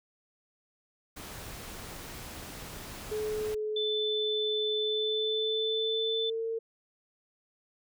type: noise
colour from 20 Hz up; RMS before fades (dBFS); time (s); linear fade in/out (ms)
pink; -43; 1.16-3.55; 10
type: tone with pitch glide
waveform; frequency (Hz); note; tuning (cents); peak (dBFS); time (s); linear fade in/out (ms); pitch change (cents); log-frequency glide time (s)
sine; 427.9 to 453.3; A4 to A#4; -48 to -48; -30; 3.11-6.59; 10; +100; 4.78-6.46
type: tone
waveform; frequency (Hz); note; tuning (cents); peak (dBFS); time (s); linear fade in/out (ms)
sine; 3520; A7; 0; -30; 3.76-6.3; 5
effects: none